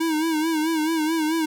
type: tone with vibrato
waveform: square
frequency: 317.6 Hz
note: D#4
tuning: 36 cents sharp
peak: -21 dBFS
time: 0-1.46 s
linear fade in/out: 10 ms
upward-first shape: sine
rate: 4.6 Hz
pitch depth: 72 cents each way
effects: none